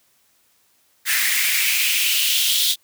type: noise with high-pass filter sweep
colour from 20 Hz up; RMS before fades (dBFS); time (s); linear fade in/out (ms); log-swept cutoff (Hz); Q
white; -19; 1.05-2.76; 50; 1800 to 3600; 4.2
effects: white hiss -61 dBFS RMS until 2.83 s + high-pass 60 Hz 12 dB/octave